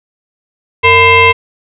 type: tone with frequency modulation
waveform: sine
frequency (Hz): 1561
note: G6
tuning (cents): -8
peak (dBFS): -3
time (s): 0.83-1.33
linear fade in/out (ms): 20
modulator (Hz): 551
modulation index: 2.3
effects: none